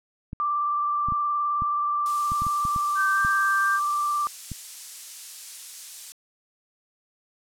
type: clicks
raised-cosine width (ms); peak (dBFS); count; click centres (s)
5; -21; 11; 0.331 / 1.086 / 1.122 / 1.621 / 2.319 / 2.42 / 2.467 / 2.652 / 2.762 / 3.249 / 4.517
type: tone with vibrato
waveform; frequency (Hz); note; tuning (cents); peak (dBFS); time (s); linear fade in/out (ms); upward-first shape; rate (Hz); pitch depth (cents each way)
sine; 1176; D6; +2; -22; 0.4-4.27; 0; square; 19; 14
type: noise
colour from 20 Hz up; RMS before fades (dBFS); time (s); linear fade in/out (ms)
violet; -31; 2.06-6.12; 0
type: tone with pitch glide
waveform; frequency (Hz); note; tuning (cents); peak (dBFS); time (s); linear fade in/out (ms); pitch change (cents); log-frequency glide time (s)
sine; 1551 to 1575.4; G6 to G6; -19 to +8; -22; 2.95-3.8; 50; +27; 3.12-3.19
effects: low-pass 8000 Hz 12 dB/octave